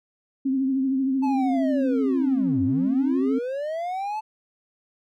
sine tone with vibrato, 266.3 Hz, C4, 31 cents sharp, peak -20 dBFS, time 0.45-3.39 s, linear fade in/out 10 ms, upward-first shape triangle, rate 13 Hz, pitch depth 55 cents each way
triangle linear two-way sweep, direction down then up, 880 to 86.1 to 880 Hz, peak -24 dBFS, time 1.22-4.21 s, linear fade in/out 20 ms, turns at 2.63 s
effects none

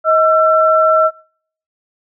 sine tone pair together, 633.4 / 1343 Hz, D#5 / E6, +31 / +32 cents, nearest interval octave + minor second, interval 1301 cents, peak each -11 dBFS, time 0.04-1.11 s, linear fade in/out 50 ms, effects noise-tail reverb RT60 0.6 s tail -26 dB re dry

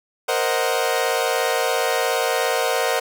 sawtooth chord, C half-diminished seventh, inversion third, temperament equal with one note detuned, 466.2 / 523.3 / 622.3 / 742.6 Hz, Bb4 / C5 / Eb5 / Gb5, 0 / 0 / 0 / +6 cents, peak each -20 / -20 / -22 / -21 dBFS, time 0.28-3 s, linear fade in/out 10 ms, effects none

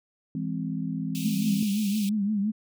sine chord, E augmented, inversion none, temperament equal with one note detuned, 164.81 / 204.6 / 261.6 Hz, E3 / G#3 / B#3, 0 / -26 / 0 cents, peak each -31 / -33 / -32 dBFS, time 0.35-1.63 s, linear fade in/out 2 ms
pink high-pass noise, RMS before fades -39 dBFS, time 1.15-2.09 s, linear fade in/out 0 ms, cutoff 2400 Hz, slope 96 dB/octave
sine tone with vibrato, 206.6 Hz, G#3, 9 cents flat, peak -23 dBFS, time 1.24-2.52 s, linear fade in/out 20 ms, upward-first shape triangle, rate 5.8 Hz, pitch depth 110 cents each way
effects none

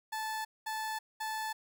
30% pulse tone bursts, 873 Hz, A5, 14 cents flat, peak -32 dBFS, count 3, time 0.12-1.53 s, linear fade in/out 10 ms, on 330 ms, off 210 ms, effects none

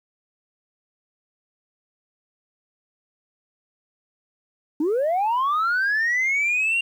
sine linear sweep, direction up, 283.1 to 2794 Hz, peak -17 dBFS, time 4.8-6.81 s, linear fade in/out 5 ms, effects tanh soft clip ceiling -17 dBFS + 9-bit

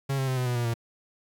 45% pulse tone with pitch steps, 137.1 / 133.43 / 129.85 / 126.38 / 122.99 / 119.7 / 116.49 Hz, C#3 / C3 / C3 / B2 / B2 / A#2 / A#2, -19 / +34 / -13 / +40 / -7 / +46 / -1 cents, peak -25 dBFS, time 0.09-0.741 s, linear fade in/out 10 ms, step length 93 ms, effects 10-bit

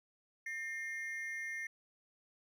triangle ring-modulated tone, 1970 Hz, B6, 5 cents flat, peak -34 dBFS, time 0.46-1.67 s, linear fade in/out 5 ms, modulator 150 Hz, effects none

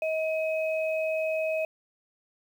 sine tone pair together, 634.2 / 2537 Hz, D#5 / D#7, +33 / +33 cents, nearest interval 2 octaves, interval 2400 cents, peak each -26 / -34 dBFS, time 0.02-1.65 s, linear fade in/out 2 ms, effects 9-bit

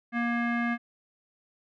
square tone with low-pass filter, 236.5 Hz, A#3, 25 cents sharp, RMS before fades -28 dBFS, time 0.12-0.78 s, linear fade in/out 50 ms, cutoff 1900 Hz, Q 5.8, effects none

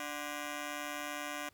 10% pulse ring-modulated tone, 442.6 Hz, A4, 10 cents sharp, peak -27 dBFS, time 0-1.49 s, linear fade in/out 2 ms, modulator 150 Hz, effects pink hiss -68 dBFS RMS until 1.53 s

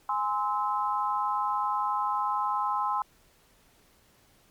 sine chord, Ab augmented, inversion none, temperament just, 830.6 / 1038.3 / 1297.8 Hz, Ab5 / C6 / E6, 0 / -14 / -27 cents, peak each -30 / -28 / -32 dBFS, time 0.09-3.02 s, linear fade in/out 2 ms, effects pink hiss -62 dBFS RMS until 4.5 s + MP3 96 kbps

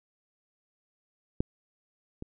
clicks, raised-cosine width 3 ms, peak -13 / -25 dBFS, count 2, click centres 1.405 / 2.224 s, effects none

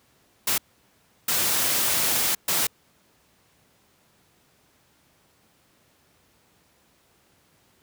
white noise bursts at uneven times, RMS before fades -23 dBFS, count 3, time 0.47-0.58 / 1.28-2.35 / 2.48-2.67 s, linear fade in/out 5 ms, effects pink hiss -62 dBFS RMS until 7.82 s + high-pass 80 Hz 12 dB/octave

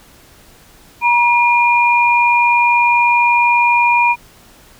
sine tone pair together, 956.1 / 2416 Hz, A#5 / D7, +44 / +48 cents, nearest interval octave + major third, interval 1604 cents, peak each -11 / -13 dBFS, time 1.01-4.16 s, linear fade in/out 50 ms, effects pink hiss -45 dBFS RMS until 4.79 s

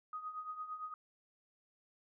sine tone with tremolo, 1249 Hz, D#6, 6 cents sharp, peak -38 dBFS, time 0.13-0.94 s, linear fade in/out 2 ms, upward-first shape triangle, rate 8.8 Hz, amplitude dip 75%, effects none

